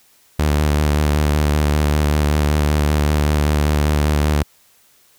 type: tone with vibrato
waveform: sawtooth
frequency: 74.6 Hz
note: D2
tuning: 28 cents sharp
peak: -10 dBFS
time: 0.39-4.43 s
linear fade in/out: 5 ms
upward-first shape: square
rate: 5.2 Hz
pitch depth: 24 cents each way
effects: white hiss -54 dBFS RMS until 5.18 s